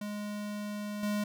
square tone with level steps, 207.7 Hz, G#3, in tune, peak -36 / -30 dBFS, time 0.01-1.24 s, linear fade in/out 5 ms, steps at 1.03 s, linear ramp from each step 2 ms, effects none

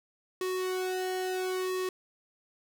sawtooth tone with flanger, 370.8 Hz, F#4, 4 cents sharp, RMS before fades -32 dBFS, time 0.41-1.89 s, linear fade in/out 2 ms, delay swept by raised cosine 1.3 to 1.88 ms, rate 0.69 Hz, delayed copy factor -0.9, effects none

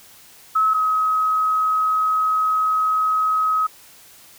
sine tone pair in turn, 1290 / 1271.5 Hz, E6 / D#6, -38 / +37 cents, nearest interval unison, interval 25 cents, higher first, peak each -14 / -16 dBFS, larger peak first, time 0.55-0.74 / 0.74-3.67 s, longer second, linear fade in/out 10 ms, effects white hiss -47 dBFS RMS until 4.38 s

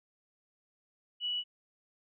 sine tone, 2943 Hz, F#7, 10 cents flat, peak -31 dBFS, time 1.2-1.44 s, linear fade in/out 50 ms, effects none

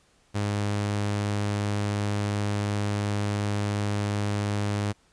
sawtooth tone, 102.8 Hz, G#2, 17 cents flat, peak -21 dBFS, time 0.34-4.93 s, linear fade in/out 20 ms, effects pink hiss -63 dBFS RMS until 5.12 s + resampled to 22050 Hz

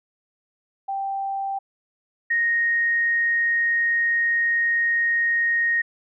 sine tone pair in turn, 784 / 1864.7 Hz, G5 / A#6, 0 / 0 cents, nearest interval octave + minor third, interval 1500 cents, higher second, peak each -24 / -18 dBFS, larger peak second, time 0.88-1.59 / 2.3-5.82 s, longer second, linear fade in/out 10 ms, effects none

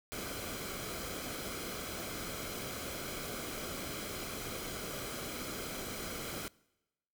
pink noise with comb filter, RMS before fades -41 dBFS, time 0.12-6.48 s, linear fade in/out 0 ms, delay 1.1 ms, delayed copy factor -0.55, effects noise-tail reverb RT60 1.0 s tail -24 dB re dry

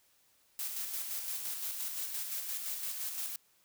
blue noise with tremolo, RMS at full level -37 dBFS, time 0.59-3.36 s, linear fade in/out 2 ms, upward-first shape square, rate 5.8 Hz, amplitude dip 35%, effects white hiss -69 dBFS RMS until 3.64 s

